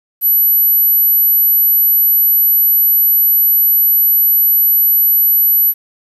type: tone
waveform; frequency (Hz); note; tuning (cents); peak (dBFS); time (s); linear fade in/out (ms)
sine; 11840; F#9; 0; -7; 0.21-5.74; 50
effects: tanh soft clip ceiling -3 dBFS + 7-bit